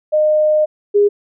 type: tone pair in turn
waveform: sine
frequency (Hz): 612 / 409.3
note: D#5 / G#4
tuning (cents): -29 / -25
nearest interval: perfect fifth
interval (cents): 696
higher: first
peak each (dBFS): -10 / -8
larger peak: second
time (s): 0.12-0.66 / 0.94-1.09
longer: first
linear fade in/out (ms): 20
effects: none